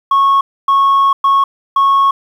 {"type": "tone bursts at uneven times", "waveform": "sine", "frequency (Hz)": 1100, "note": "C#6", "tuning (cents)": -14, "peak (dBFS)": -5, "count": 4, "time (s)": [[0.11, 0.41], [0.68, 1.13], [1.24, 1.44], [1.76, 2.11]], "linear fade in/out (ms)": 5, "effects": ["tanh soft clip ceiling -6 dBFS", "7-bit"]}